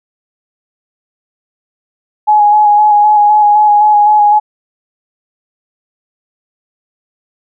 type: tone with vibrato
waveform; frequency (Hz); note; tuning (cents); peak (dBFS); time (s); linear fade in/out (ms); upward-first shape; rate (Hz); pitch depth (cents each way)
sine; 838; G#5; +15; -4; 2.27-4.4; 20; square; 3.9; 18
effects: none